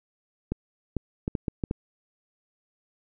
clicks, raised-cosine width 3 ms, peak -14 dBFS, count 7, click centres 0.52 / 0.967 / 1.279 / 1.352 / 1.482 / 1.638 / 1.711 s, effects none

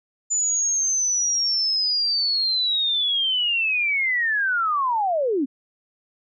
sine linear sweep, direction down, 7040 to 245.1 Hz, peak -19 dBFS, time 0.3-5.46 s, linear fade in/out 20 ms, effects none

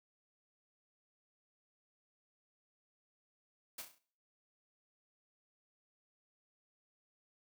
white noise with echo, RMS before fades -45 dBFS, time 3.78-3.82 s, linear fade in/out 5 ms, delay 33 ms, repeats 5, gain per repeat -6 dB, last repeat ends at 3.985 s, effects noise-tail reverb RT60 0.5 s tail -19 dB re dry + high-pass 150 Hz 12 dB/octave

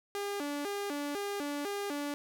sawtooth tone with vibrato, 341.7 Hz, F4, 38 cents flat, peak -30 dBFS, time 0.15-2.14 s, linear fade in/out 0 ms, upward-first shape square, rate 2 Hz, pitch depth 290 cents each way, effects none

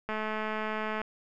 click train, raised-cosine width 0.5 ms, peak -19 dBFS, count 201, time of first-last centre 0.09-1.016 s, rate 216 Hz, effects none

